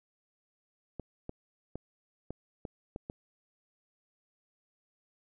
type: clicks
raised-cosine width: 2 ms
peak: -25 dBFS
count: 7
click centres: 0.997 / 1.294 / 1.756 / 2.306 / 2.652 / 2.961 / 3.099 s
effects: none